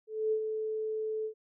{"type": "tone with ADSR envelope", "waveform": "sine", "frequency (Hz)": 435.6, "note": "A4", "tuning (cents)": -17, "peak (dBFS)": -25, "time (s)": [0.07, 1.34], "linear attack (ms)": 250, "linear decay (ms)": 76, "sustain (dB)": -6, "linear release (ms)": 89, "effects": []}